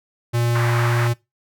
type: tone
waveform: square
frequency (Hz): 118.7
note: A#2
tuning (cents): +32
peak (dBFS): -18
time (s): 0.33-1.14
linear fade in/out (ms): 20
type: band-pass noise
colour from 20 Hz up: pink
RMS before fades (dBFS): -27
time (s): 0.55-1.08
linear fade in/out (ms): 5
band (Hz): 920 to 2000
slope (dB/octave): 24
effects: noise-tail reverb RT60 0.2 s tail -20 dB re dry